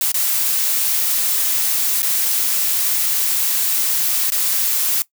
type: noise with dropouts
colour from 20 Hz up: blue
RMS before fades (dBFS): -18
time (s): 0.01-5.02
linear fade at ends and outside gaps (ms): 1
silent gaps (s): 0.118-0.143 / 2.021-2.029 / 4.302-4.32
effects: noise-tail reverb RT60 0.1 s tail -19 dB re dry

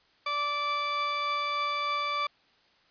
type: tone pair together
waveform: sawtooth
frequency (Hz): 584 / 1164.7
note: D5 / D6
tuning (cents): -10 / -15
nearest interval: octave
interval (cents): 1195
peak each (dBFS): -35 / -24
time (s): 0.26-2.27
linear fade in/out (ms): 5
effects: white hiss -64 dBFS RMS until 2.9 s + resampled to 11025 Hz

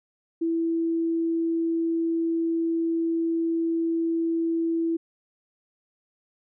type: tone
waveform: sine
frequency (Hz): 330.7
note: E4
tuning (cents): +6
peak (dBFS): -22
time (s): 0.41-4.97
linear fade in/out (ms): 10
effects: none

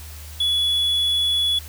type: tone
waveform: triangle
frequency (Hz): 3400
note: G#7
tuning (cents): +40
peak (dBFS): -16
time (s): 0.4-1.59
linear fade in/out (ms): 5
effects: added 76 Hz sine -36 dBFS peak until 1.68 s + white hiss -42 dBFS RMS until 1.68 s

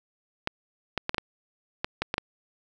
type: clicks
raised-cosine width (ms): 0.3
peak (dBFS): -10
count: 9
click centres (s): 0.474 / 0.977 / 1.094 / 1.145 / 1.182 / 1.845 / 2.02 / 2.141 / 2.181
effects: none

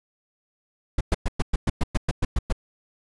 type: noise bursts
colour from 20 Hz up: brown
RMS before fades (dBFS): -20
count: 12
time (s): 0.98-2.526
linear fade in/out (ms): 5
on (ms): 28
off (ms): 110
effects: resampled to 24000 Hz

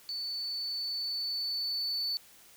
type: tone with level ramp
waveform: sine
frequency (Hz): 4485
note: C#8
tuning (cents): +19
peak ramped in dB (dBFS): -33 to -27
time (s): 0.09-2.17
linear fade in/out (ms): 0
effects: tanh soft clip ceiling -29 dBFS + white hiss -57 dBFS RMS until 2.56 s

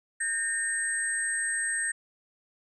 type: tone cluster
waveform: sine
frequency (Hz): 1595 / 1827 / 8280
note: G6 / A#6 / C9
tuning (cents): +30 / -35 / -19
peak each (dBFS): -36 / -30 / -30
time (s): 0.2-1.92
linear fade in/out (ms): 10
effects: none

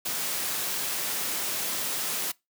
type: noise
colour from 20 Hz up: white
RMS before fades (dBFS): -30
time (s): 0.05-2.32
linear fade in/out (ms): 10
effects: noise-tail reverb RT60 0.2 s tail -23 dB re dry + high-pass 150 Hz 12 dB/octave

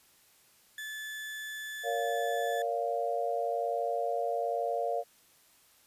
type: tone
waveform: 35% pulse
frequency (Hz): 1735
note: A6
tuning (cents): -25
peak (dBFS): -36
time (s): 0.78-2.62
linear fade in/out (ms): 2
type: chord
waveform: sine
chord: Bb minor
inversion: none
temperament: equal with one note detuned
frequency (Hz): 466.2 / 567.3 / 698.5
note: Bb4 / Db5 / F5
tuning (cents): 0 / +40 / 0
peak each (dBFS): -34 / -34 / -32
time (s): 1.83-5.04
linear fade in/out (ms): 50
effects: white hiss -63 dBFS RMS until 5.86 s + resampled to 32000 Hz

